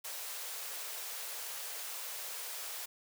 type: high-pass noise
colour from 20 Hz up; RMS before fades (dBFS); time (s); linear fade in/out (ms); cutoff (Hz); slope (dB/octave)
white; -42; 0.04-2.86; 10; 420; 48
effects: none